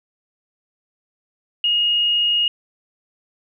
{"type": "tone", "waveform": "sine", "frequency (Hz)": 2866, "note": "F7", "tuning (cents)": 44, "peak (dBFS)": -15, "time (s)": [1.64, 2.48], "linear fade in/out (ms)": 2, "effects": []}